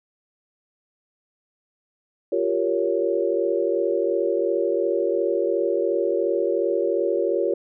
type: chord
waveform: sine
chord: G half-diminished seventh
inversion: third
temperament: equal with one note detuned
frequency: 349.2 / 392 / 466.2 / 557.3 Hz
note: F4 / G4 / Bb4 / Db5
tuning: 0 / 0 / 0 / +9 cents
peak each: -25 dBFS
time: 2.32-7.54 s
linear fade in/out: 5 ms
effects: none